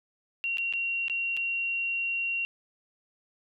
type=tone with dropouts; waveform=sine; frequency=2750 Hz; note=F7; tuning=27 cents flat; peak=-27 dBFS; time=0.44-2.45 s; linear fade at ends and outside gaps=0 ms; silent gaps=0.572-0.583 / 0.726-0.736 / 1.082-1.098 / 1.367-1.372 s; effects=none